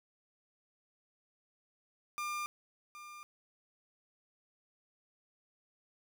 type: tone with echo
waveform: 30% pulse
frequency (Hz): 1200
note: D6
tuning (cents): +37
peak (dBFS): -33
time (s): 2.18-2.46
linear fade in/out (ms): 0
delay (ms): 770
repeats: 1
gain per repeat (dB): -12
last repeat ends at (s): 3.23
effects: none